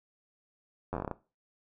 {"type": "slowing click train", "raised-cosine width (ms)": 1, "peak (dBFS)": -20, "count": 10, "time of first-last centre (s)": [0.93, 1.113], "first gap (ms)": 10, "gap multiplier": 1.17, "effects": ["noise-tail reverb RT60 0.3 s tail -17 dB re dry"]}